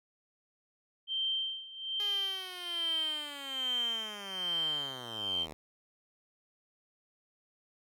sine tone with tremolo, 3136 Hz, G7, in tune, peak -29 dBFS, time 1.07-5.47 s, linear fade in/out 50 ms, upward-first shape sine, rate 1.2 Hz, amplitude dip 85%
5% pulse linear sweep, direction down, 415.3 to 73.42 Hz, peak -32 dBFS, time 2-5.53 s, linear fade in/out 0 ms
effects none

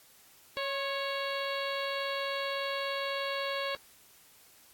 harmonic tone with a mistuned harmonic, 554.4 Hz, C#5, in tune, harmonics 1 / 2 / 3 / 4 / 5 / 6 / 7 / 8, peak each -35 / -38 / -40 / -41 / -42 / -43 / -43 / -44 dBFS, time 0.57-3.75 s, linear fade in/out 0 ms, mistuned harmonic 2, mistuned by -35 cents, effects white hiss -59 dBFS RMS until 4.73 s + AAC 64 kbps

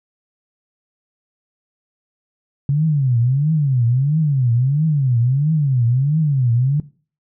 sine tone with vibrato, 136.3 Hz, C#3, 29 cents flat, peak -13 dBFS, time 2.69-6.8 s, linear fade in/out 2 ms, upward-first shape triangle, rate 1.5 Hz, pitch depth 300 cents each way, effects noise-tail reverb RT60 0.4 s tail -19 dB re dry

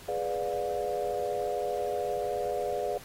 sine chord, G# diminished seventh, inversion none, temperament equal with one note detuned, 415.3 / 493.9 / 587.3 / 711.9 Hz, G#4 / B4 / D5 / F5, 0 / 0 / 0 / +33 cents, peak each -34 dBFS, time 0.08-2.98 s, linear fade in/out 5 ms, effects pink hiss -49 dBFS RMS until 3.04 s + AAC 48 kbps

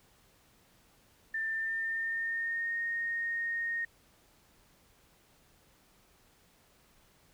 sine tone with pitch glide, 1786 to 1853.3 Hz, A6 to A#6, +25 to -11 cents, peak -31 dBFS, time 1.34-3.85 s, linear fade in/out 5 ms, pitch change +64 cents, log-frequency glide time 1.48-2.77 s, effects pink hiss -65 dBFS RMS until 7.33 s

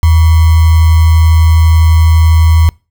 sine tone with sample-and-hold, 81 Hz, E2, 30 cents flat, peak -3 dBFS, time 0.03-2.69 s, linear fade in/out 0 ms, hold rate 1050 Hz, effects noise-tail reverb RT60 0.3 s tail -25 dB re dry

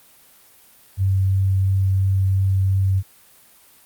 sine tone with vibrato, 96 Hz, G2, 36 cents flat, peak -15 dBFS, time 0.97-3.03 s, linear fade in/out 50 ms, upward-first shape triangle, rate 2.9 Hz, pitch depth 9 cents each way, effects white hiss -51 dBFS RMS until 3.85 s + Opus 32 kbps

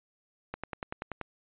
click train, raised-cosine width 0.5 ms, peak -20 dBFS, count 8, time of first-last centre 0.54-1.213 s, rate 10.4 Hz, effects resampled to 8000 Hz

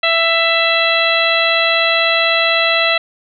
harmonic tone, 664 Hz, E5, 12 cents sharp, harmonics 1 / 2 / 3 / 4 / 5 / 6, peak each -18 / -20 / -18 / -17 / -20 / -20 dBFS, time 0.03-2.98 s, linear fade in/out 5 ms, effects none

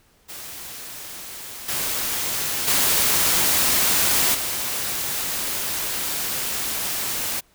white noise with level steps, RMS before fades -36 / -25 / -19 / -26 dBFS, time 0.28-7.41 s, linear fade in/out 20 ms, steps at 1.68 / 2.67 / 4.34 s, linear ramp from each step 10 ms, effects pink hiss -59 dBFS RMS until 7.54 s

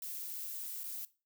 violet noise with dropouts, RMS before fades -42 dBFS, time 0.02-1.05 s, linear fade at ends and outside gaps 2 ms, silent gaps 0.835-0.84 s, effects noise-tail reverb RT60 0.3 s tail -18 dB re dry

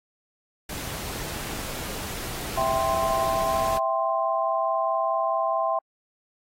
pink noise, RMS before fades -34 dBFS, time 0.69-3.78 s, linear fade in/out 5 ms
sine chord, C major, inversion first, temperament equal, 659.3 / 784 / 1046.5 Hz, E5 / G5 / C6, 0 / 0 / 0 cents, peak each -25 / -28 / -26 dBFS, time 2.57-5.79 s, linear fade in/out 5 ms
effects AAC 48 kbps

